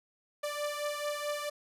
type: beating tone pair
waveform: sawtooth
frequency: 587.3 / 591.9 Hz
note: D5 / D5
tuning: 0 / +13 cents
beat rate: 4.6 Hz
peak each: -31 / -34 dBFS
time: 0.43-1.5 s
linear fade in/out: 10 ms
effects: resampled to 32000 Hz + 10-bit